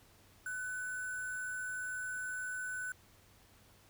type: tone with sample-and-hold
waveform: sine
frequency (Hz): 1499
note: F#6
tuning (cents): +22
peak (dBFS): -37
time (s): 0.46-2.92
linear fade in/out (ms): 2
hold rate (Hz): 8820
effects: added 97 Hz sine -68 dBFS peak until 3.89 s + pink hiss -64 dBFS RMS until 3.89 s